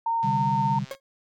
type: tone with vibrato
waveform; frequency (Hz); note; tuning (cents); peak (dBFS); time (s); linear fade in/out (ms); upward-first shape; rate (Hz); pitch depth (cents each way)
sine; 914; A#5; -34; -22; 0.06-0.79; 5; triangle; 3; 11
type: chord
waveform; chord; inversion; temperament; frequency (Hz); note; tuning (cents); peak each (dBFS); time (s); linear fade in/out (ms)
sine; C suspended second; none; just; 130.81 / 147.16 / 196.22; C3 / D3 / G3; 0 / +4 / +2; -29; 0.23-0.85; 20
type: click train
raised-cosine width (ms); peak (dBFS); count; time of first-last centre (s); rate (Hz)
0.2; -29; 96; 0.23-0.95; 132
type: tone with exponential decay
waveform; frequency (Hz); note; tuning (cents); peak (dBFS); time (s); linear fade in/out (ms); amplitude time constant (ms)
40% pulse; 544; C#5; -33; -27; 0.91-1; 1; 18
effects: none